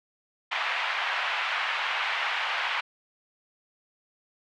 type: band-pass noise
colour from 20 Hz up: white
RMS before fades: -29 dBFS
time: 0.51-2.81 s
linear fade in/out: 10 ms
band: 760 to 2800 Hz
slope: 24 dB/octave
effects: none